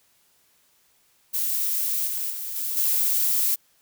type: noise with level steps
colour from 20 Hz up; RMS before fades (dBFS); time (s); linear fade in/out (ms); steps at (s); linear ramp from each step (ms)
violet; -25 / -28 / -32 / -28 / -22; 1.33-3.56; 20; 2.07 / 2.3 / 2.56 / 2.77; 2
effects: white hiss -63 dBFS RMS until 3.81 s